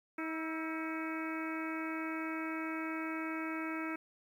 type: harmonic tone with a mistuned harmonic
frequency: 319.1 Hz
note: D#4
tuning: 44 cents sharp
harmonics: 1 / 2 / 3 / 4 / 5 / 6 / 7 / 8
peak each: -38 / -48 / -48 / -44 / -47 / -50 / -45 / -50 dBFS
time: 0.18-3.96 s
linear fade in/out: 5 ms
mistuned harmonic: 4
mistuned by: +56 cents
effects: 11-bit